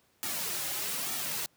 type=noise with flanger; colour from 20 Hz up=white; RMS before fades=-34 dBFS; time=0.23-1.46 s; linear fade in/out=0 ms; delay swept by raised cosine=1.9 to 4.5 ms; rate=1.1 Hz; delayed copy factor=-0.7; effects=pink hiss -68 dBFS RMS until 1.56 s + high-pass 100 Hz 12 dB/octave